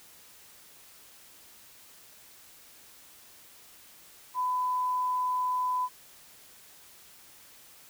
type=tone; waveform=sine; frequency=1003 Hz; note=B5; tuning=26 cents sharp; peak=-26 dBFS; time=4.34-5.89 s; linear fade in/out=50 ms; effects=white hiss -54 dBFS RMS until 7.89 s